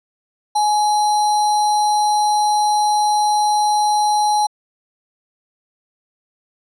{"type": "tone with sample-and-hold", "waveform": "sine", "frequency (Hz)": 840, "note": "G#5", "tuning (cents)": 19, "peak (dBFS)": -13, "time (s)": [0.55, 4.47], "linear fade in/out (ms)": 10, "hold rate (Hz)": 4900, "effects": ["resampled to 24000 Hz"]}